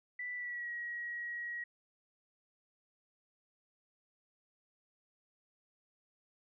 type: tone with pitch glide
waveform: sine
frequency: 1975.5 to 1903.8 Hz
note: B6 to A#6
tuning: 0 to +36 cents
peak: -38 dBFS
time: 0.19-1.64 s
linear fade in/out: 5 ms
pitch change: -64 cents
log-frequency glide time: 0.35-0.7 s
effects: none